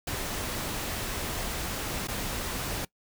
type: noise with dropouts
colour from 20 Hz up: pink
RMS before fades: -33 dBFS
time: 0.07-2.85 s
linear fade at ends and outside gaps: 5 ms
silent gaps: 2.073-2.083 s
effects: noise-tail reverb RT60 0.1 s tail -22 dB re dry